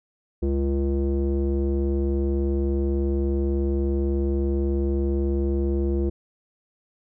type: tone with low-pass filter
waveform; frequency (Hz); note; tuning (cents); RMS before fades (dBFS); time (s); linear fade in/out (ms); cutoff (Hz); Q
square; 69.1; C#2; -5; -23; 0.42-6.1; 10; 390; 5.1
effects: none